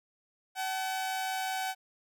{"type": "tone pair together", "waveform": "sawtooth", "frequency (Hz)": [758, 863.3], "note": ["F#5", "A5"], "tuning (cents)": [42, -33], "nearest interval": "major second", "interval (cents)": 225, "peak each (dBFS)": [-28, -38], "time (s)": [0.55, 1.75], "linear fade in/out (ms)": 50, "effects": []}